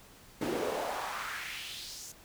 brown noise with high-pass filter sweep, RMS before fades -37 dBFS, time 0.41-2.12 s, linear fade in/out 5 ms, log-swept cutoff 280 to 7000 Hz, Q 2.4, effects pink hiss -56 dBFS RMS until 2.24 s

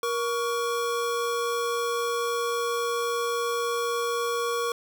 square tone pair together, 472.6 / 1124 Hz, A#4 / C#6, +24 / +24 cents, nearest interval octave + minor third, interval 1500 cents, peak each -28 / -30 dBFS, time 0.03-4.72 s, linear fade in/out 2 ms, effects none

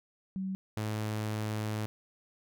sine / sawtooth tone pair in turn, 190.4 / 107.54 Hz, F#3 / A2, +50 / -39 cents, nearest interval minor seventh, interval 989 cents, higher first, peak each -32 / -28 dBFS, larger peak second, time 0.36-0.55 / 0.77-1.86 s, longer second, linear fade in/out 0 ms, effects none

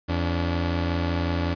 sawtooth tone pair together, 85.3 / 286.9 Hz, F2 / D4, -40 / -40 cents, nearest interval octave + major sixth, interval 2100 cents, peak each -20 / -25 dBFS, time 0.08-1.55 s, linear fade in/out 20 ms, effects resampled to 11025 Hz

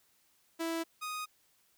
sawtooth tone pair in turn, 329.6 / 1244.4 Hz, E4 / D#6, 0 / 0 cents, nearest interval octave + major seventh, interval 2300 cents, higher second, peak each -29 / -33 dBFS, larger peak first, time 0.59-0.84 / 1.01-1.26 s, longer neither, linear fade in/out 20 ms, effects white hiss -70 dBFS RMS until 1.77 s

